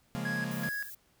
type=chord; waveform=45% pulse; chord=Bb minor seventh; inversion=first; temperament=equal; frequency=138.59 / 174.61 / 207.7 / 233.1 Hz; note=Db3 / F3 / Ab3 / Bb3; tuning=0 / 0 / 0 / 0 cents; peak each=-39 dBFS; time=0.15-0.69 s; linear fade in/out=0 ms
type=tone with tremolo; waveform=triangle; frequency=1661.2 Hz; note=G#6; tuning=in tune; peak=-31 dBFS; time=0.25-0.9 s; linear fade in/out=5 ms; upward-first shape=square; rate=2.6 Hz; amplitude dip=80%
type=noise; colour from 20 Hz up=violet; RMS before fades=-45 dBFS; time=0.51-0.95 s; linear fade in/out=5 ms
effects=pink hiss -68 dBFS RMS until 1.2 s